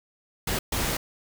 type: noise bursts at uneven times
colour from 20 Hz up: pink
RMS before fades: -27 dBFS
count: 2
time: 0.47-0.59 / 0.72-0.97 s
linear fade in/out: 5 ms
effects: none